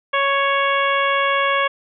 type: harmonic tone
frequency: 555 Hz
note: C#5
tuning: 2 cents sharp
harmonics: 1 / 2 / 3 / 4 / 5 / 6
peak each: -22 / -19 / -23 / -24 / -27 / -29 dBFS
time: 0.13-1.68 s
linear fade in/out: 10 ms
effects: none